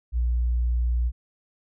sine tone, 59.8 Hz, A#1, 45 cents sharp, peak -19 dBFS, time 0.12-1.12 s, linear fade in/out 50 ms, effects tanh soft clip ceiling -17 dBFS

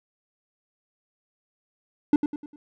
triangle tone with echo, 293.7 Hz, D4, in tune, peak -11 dBFS, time 2.13-2.16 s, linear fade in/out 2 ms, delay 100 ms, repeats 4, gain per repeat -8 dB, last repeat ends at 2.56 s, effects none

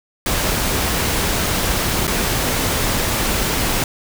pink noise with dropouts, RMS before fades -19 dBFS, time 0.26-3.84 s, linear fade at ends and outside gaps 2 ms, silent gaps 2.07-2.077 s, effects none

